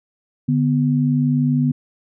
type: tone pair together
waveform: sine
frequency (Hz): 146.83 / 246.9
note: D3 / B3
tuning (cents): 0 / 0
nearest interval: major sixth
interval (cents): 900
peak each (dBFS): -17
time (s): 0.48-1.72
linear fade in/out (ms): 10
effects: none